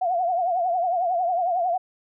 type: tone with vibrato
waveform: sine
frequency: 711 Hz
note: F5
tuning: 31 cents sharp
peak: -20 dBFS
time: 0.01-1.78 s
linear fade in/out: 10 ms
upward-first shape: triangle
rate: 11 Hz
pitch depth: 120 cents each way
effects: none